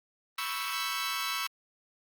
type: chord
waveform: 15% pulse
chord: C# half-diminished seventh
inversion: third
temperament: equal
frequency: 987.8 / 1108.7 / 1318.5 / 1568 Hz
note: B5 / C#6 / E6 / G6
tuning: 0 / 0 / 0 / 0 cents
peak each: -33 / -29 / -28 / -33 dBFS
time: 0.38-1.47 s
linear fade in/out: 5 ms
effects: Opus 32 kbps